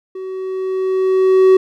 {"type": "tone with level ramp", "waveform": "triangle", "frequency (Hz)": 377.1, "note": "F#4", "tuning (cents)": 33, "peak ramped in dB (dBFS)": [-23, -3], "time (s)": [0.15, 1.57], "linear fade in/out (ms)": 5, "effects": []}